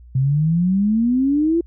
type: exponential sweep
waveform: sine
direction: up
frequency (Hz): 128 to 344.8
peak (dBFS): -14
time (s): 0.15-1.61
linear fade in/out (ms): 5
effects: added 60 Hz sine -40 dBFS peak until 1.66 s